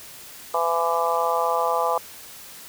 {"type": "harmonic tone", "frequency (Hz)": 167.9, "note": "E3", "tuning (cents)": 32, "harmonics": [3, 4, 5, 6, 7], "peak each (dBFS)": [-26, -26, -26, -26, -26], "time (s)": [0.54, 1.98], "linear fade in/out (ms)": 2, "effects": ["white hiss -42 dBFS RMS until 2.68 s"]}